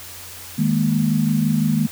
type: chord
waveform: sine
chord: D# suspended fourth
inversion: none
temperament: just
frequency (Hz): 155.56 / 207.4 / 233.3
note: D#3 / G#3 / A#3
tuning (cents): 0 / -2 / +2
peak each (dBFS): -20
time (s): 0.58-1.87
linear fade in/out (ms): 10
effects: added 88 Hz sine -45 dBFS peak until 1.91 s + white hiss -37 dBFS RMS until 1.91 s